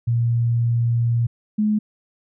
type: tone pair in turn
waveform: sine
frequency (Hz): 117.7 / 212.2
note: A#2 / G#3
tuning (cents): +17 / +38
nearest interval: minor seventh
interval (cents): 1021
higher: second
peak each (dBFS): -16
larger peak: neither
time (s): 0.07-1.27 / 1.58-1.79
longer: first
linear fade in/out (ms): 10
effects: none